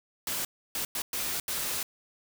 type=noise bursts at uneven times; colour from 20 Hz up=white; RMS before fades=-32 dBFS; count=5; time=0.27-0.45 / 0.75-0.85 / 0.95-1.02 / 1.13-1.4 / 1.48-1.83 s; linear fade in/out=2 ms; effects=none